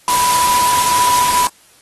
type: tone in noise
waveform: sine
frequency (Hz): 987.8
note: B5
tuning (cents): 0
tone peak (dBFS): -12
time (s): 0.08-1.47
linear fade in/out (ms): 0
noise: white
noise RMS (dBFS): -18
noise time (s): 0.08-1.47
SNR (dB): +3
effects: white hiss -49 dBFS RMS until 1.81 s + AAC 32 kbps